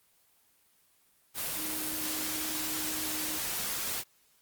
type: tone in noise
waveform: sine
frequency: 311.1 Hz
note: D#4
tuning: in tune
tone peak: -41 dBFS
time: 1.55-3.4 s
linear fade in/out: 50 ms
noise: white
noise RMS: -34 dBFS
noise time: 1.34-4.04 s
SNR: -10 dB
effects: white hiss -67 dBFS RMS until 4.41 s + Opus 24 kbps